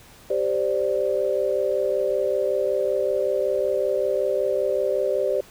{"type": "chord", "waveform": "sine", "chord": "G suspended fourth", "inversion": "none", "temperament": "just", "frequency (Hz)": [392, 522.7, 588], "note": ["G4", "C5", "D5"], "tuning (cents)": [0, -2, 2], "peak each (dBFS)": [-25, -24, -24], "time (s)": [0.3, 5.41], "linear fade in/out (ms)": 5, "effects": ["pink hiss -49 dBFS RMS until 5.5 s"]}